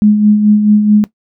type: tone with tremolo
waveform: sine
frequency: 210 Hz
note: G#3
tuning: 19 cents sharp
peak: -3 dBFS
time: 0.02-1.04 s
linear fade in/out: 0 ms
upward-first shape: sine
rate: 4.6 Hz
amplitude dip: 50%
effects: noise-tail reverb RT60 0.1 s tail -17 dB re dry